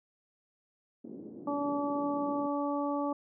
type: band-pass noise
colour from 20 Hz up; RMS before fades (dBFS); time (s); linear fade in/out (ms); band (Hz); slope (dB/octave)
pink; -45; 1.04-2.47; 10; 210 to 370; 24
type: harmonic tone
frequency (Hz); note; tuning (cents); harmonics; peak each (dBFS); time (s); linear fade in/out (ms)
287.1; D4; -39; 1 / 2 / 3 / 4; -32 / -35 / -37 / -38; 1.47-3.13; 5
effects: none